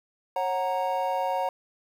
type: chord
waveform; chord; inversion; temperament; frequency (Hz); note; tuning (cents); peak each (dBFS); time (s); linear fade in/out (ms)
triangle; F# major; second; equal with one note detuned; 545.5 / 740 / 932.3; C#5 / F#5 / A#5; -28 / 0 / 0; -28 / -27 / -27; 0.36-1.49; 2
effects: 9-bit